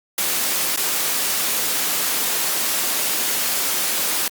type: noise with dropouts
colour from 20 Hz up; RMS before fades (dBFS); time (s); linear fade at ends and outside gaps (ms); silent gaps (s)
white; -21; 0.18-4.28; 2; 0.762-0.773
effects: high-pass 200 Hz 12 dB/octave + Opus 48 kbps